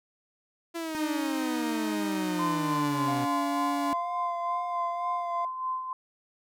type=exponential sweep; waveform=sawtooth; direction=down; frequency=339.6 to 124.4 Hz; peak=-28 dBFS; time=0.74-3.26 s; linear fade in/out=20 ms
type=tone with pitch glide; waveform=45% pulse; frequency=311.1 to 285.3 Hz; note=D#4 to C#4; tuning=0 to +50 cents; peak=-29 dBFS; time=0.95-3.93 s; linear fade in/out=0 ms; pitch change=-150 cents; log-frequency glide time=2.19-3.08 s
type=tone with tremolo; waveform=sine; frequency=1033 Hz; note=C6; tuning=22 cents flat; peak=-27 dBFS; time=2.39-5.93 s; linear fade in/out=2 ms; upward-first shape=sine; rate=3.4 Hz; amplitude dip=55%
type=tone with vibrato; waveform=triangle; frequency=698.5 Hz; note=F5; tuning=in tune; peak=-30 dBFS; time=3.08-5.45 s; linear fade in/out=2 ms; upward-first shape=sine; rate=2.1 Hz; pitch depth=24 cents each way
effects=none